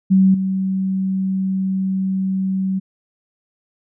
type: tone with level steps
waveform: sine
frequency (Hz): 190.4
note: F#3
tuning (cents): +50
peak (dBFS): -9 / -17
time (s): 0.1-2.8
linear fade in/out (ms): 20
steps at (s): 0.34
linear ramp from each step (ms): 5
effects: none